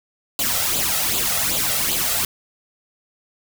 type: noise with flanger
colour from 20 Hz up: white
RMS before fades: -21 dBFS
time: 0.39-2.25 s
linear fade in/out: 2 ms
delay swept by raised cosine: 0.26 to 1.56 ms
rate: 2.6 Hz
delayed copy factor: +0.65
effects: none